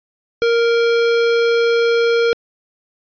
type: tone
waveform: square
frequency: 466.2 Hz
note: A#4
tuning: in tune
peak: -13 dBFS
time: 0.42-2.33 s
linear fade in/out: 0 ms
effects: resampled to 11025 Hz